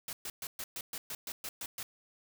white noise bursts, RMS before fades -40 dBFS, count 11, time 0.08-1.83 s, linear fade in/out 2 ms, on 50 ms, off 120 ms, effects none

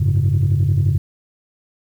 sine chord, F# suspended second, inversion none, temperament equal, 92.5 / 103.83 / 138.59 Hz, F#2 / G#2 / C#3, 0 / 0 / 0 cents, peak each -16 dBFS, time 0-0.98 s, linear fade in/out 10 ms, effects tanh soft clip ceiling -9 dBFS + 8-bit

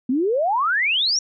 sine exponential sweep, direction up, 239.9 to 5900 Hz, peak -17 dBFS, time 0.09-1.19 s, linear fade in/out 5 ms, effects none

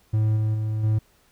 triangle tone with level steps, 108.4 Hz, A2, 25 cents flat, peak -16 / -18 / -21 / -16 dBFS, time 0.13-0.99 s, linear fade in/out 10 ms, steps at 0.36 / 0.54 / 0.83 s, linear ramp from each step 10 ms, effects pink hiss -61 dBFS RMS until 1.31 s

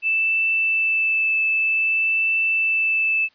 sine tone with vibrato, 2640 Hz, E7, 2 cents sharp, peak -17 dBFS, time 0.02-3.29 s, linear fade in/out 50 ms, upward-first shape triangle, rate 0.53 Hz, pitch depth 10 cents each way, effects white hiss -59 dBFS RMS until 3.34 s + resampled to 11025 Hz

